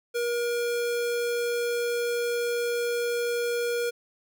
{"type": "tone", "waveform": "square", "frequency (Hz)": 476.3, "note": "A#4", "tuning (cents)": 37, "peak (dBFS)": -26, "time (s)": [0.14, 3.91], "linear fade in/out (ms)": 20, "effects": []}